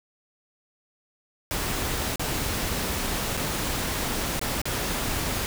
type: noise with dropouts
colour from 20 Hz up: pink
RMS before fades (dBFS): -28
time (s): 1.51-5.46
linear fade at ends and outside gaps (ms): 0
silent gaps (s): 2.158-2.195 / 3.369-3.374 / 4.394-4.414 / 4.616-4.655
effects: none